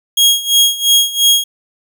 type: tone with tremolo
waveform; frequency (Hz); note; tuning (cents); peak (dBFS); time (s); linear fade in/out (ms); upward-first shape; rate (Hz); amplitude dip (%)
sawtooth; 3280; G#7; -22; -3; 0.17-1.44; 5; sine; 2.9; 85
effects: none